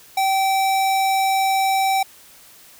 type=tone; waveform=square; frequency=773 Hz; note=G5; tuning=24 cents flat; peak=-17 dBFS; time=0.17-2.03 s; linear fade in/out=5 ms; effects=white hiss -47 dBFS RMS until 2.79 s